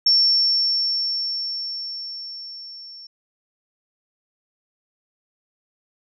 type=tone with level ramp; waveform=sine; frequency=5440 Hz; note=F8; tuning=46 cents flat; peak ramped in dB=-12 to -38 dBFS; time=0.06-3.07 s; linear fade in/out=5 ms; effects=none